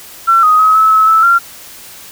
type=tone with pitch steps; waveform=sine; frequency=1350 / 1250 / 1274 / 1300 / 1293 / 1313 / 1379 Hz; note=E6 / D#6 / D#6 / E6 / E6 / E6 / F6; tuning=+41 / +8 / +41 / -24 / -34 / -7 / -22 cents; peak=-5 dBFS; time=0.27-1.39 s; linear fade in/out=20 ms; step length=160 ms; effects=white hiss -34 dBFS RMS until 2.11 s